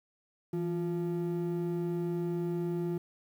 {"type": "ring-modulated tone", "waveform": "triangle", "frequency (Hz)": 258.5, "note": "C4", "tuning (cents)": -21, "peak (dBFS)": -25, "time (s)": [0.53, 2.98], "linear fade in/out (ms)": 5, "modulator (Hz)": 91.8, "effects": ["10-bit"]}